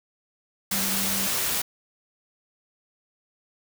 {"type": "tone in noise", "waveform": "sine", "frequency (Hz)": 195, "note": "G3", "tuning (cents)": -9, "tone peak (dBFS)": -32, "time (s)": [0.72, 1.27], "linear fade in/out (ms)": 5, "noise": "white", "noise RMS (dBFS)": -26, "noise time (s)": [0.71, 1.62], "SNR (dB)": -9, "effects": []}